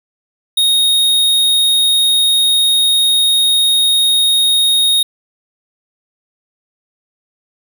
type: tone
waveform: square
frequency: 3729 Hz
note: A#7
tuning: in tune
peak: -10 dBFS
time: 0.57-5.03 s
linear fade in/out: 5 ms
effects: none